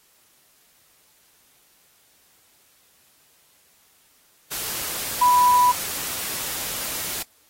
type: tone in noise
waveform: sine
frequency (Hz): 987.8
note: B5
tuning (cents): 0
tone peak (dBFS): -13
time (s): 5.21-5.72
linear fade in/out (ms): 10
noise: white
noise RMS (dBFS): -29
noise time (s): 4.51-7.23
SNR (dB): +13
effects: white hiss -59 dBFS RMS until 7.49 s + AAC 48 kbps